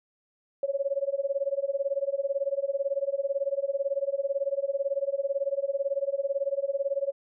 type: tone with tremolo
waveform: sine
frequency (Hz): 554.4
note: C#5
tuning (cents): 0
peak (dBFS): -22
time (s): 0.63-7.12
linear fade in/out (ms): 2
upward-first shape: sine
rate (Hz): 18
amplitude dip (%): 95
effects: none